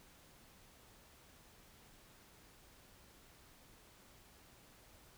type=silence; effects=pink hiss -63 dBFS RMS until 5.17 s